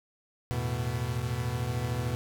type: chord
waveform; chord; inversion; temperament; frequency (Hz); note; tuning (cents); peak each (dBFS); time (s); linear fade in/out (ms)
40% pulse; E suspended fourth; none; equal; 82.41 / 110 / 123.47; E2 / A2 / B2; 0 / 0 / 0; -36 / -34 / -30; 0.51-2.15; 0
effects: none